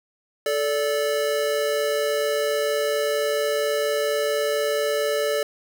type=tone pair together; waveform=square; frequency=436.6 / 580.9 Hz; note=A4 / D5; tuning=-13 / -19 cents; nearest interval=perfect fourth; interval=494 cents; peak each=-25 / -24 dBFS; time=0.46-5.43 s; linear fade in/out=2 ms; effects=none